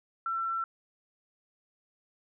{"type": "tone", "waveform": "sine", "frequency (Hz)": 1346, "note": "E6", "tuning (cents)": 36, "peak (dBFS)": -29, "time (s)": [0.26, 0.64], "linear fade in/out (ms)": 2, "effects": []}